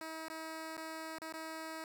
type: tone with dropouts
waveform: 10% pulse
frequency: 320 Hz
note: D#4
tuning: 49 cents sharp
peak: -34 dBFS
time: 0.01-1.84 s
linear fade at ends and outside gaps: 1 ms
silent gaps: 0.283-0.3 / 0.769-0.777 / 1.185-1.218 / 1.325-1.338 s
effects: none